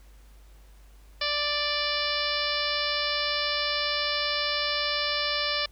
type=harmonic tone; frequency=587.3 Hz; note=D5; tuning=in tune; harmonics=1 / 2 / 3 / 4 / 5 / 6 / 7 / 8 / 9; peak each=-34 / -34 / -34 / -34 / -34 / -34 / -34 / -34 / -34 dBFS; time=1.21-5.66 s; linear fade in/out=5 ms; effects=added 50 Hz sine -49 dBFS peak until 5.71 s + pink hiss -61 dBFS RMS until 5.71 s